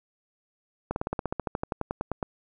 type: slowing click train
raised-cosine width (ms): 1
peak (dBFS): -14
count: 18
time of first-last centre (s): 0.91-2.228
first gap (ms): 51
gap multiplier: 1.05
effects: none